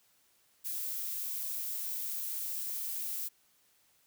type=noise; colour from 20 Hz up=violet; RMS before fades=-37 dBFS; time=0.64-3.29 s; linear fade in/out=20 ms; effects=white hiss -69 dBFS RMS until 4.06 s